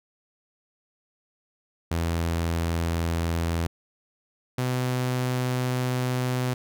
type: tone pair in turn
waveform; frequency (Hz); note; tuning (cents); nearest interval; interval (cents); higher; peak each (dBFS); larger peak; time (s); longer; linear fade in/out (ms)
sawtooth; 83.6 / 126.35; E2 / B2; +25 / +40; perfect fifth; 715; second; -20; neither; 1.91-3.67 / 4.58-6.54; second; 5
effects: none